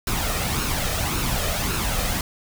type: noise with flanger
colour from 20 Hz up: pink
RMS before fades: -24 dBFS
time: 0.07-2.21 s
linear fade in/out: 2 ms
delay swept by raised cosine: 0.74 to 1.64 ms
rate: 1.8 Hz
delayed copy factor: +0.55
effects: none